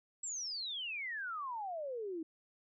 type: exponential sweep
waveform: sine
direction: down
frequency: 7820 to 311.1 Hz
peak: -38 dBFS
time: 0.23-2.23 s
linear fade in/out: 5 ms
effects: none